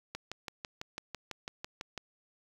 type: click train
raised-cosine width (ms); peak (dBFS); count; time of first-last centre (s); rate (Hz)
0.2; -21; 12; 0.15-1.977; 6.02
effects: 8-bit